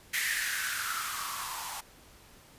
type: noise with band-pass filter sweep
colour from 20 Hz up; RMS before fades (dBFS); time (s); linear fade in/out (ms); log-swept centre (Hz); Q
violet; -34; 0.13-1.81; 10; 2000 to 870; 6.8
effects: pink hiss -56 dBFS RMS until 2.58 s + resampled to 32000 Hz